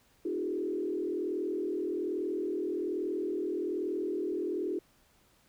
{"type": "tone with frequency modulation", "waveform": "sine", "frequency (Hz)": 360, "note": "F#4", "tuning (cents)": -47, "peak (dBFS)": -30, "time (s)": [0.25, 4.79], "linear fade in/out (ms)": 5, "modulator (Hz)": 41.2, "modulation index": 1.4, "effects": ["pink hiss -66 dBFS RMS until 5.48 s"]}